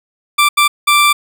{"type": "tone bursts at uneven times", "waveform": "20% pulse", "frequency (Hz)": 1174.7, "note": "D6", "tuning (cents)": 0, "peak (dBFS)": -3, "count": 3, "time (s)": [[0.38, 0.49], [0.57, 0.68], [0.87, 1.13]], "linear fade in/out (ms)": 10, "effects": []}